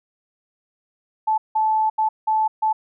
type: tone bursts at uneven times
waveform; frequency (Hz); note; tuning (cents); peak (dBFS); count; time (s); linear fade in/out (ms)
sine; 871; A5; -18; -16; 5; 1.27-1.38 / 1.55-1.9 / 1.98-2.09 / 2.27-2.48 / 2.62-2.73; 10
effects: none